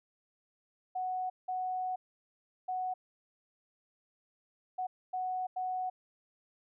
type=tone bursts at uneven times; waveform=sine; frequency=740 Hz; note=F#5; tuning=in tune; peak=-32 dBFS; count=6; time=0.95-1.3 / 1.48-1.96 / 2.68-2.94 / 4.78-4.87 / 5.13-5.47 / 5.56-5.9 s; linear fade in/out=10 ms; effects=none